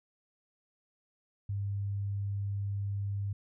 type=tone; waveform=sine; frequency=100 Hz; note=G2; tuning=35 cents sharp; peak=-31 dBFS; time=1.49-3.33 s; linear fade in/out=5 ms; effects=none